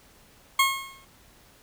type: tone with exponential decay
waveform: 20% pulse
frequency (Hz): 1084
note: C#6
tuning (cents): -39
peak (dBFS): -11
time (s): 0.59-1.05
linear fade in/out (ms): 5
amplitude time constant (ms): 98
effects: pink hiss -56 dBFS RMS until 1.62 s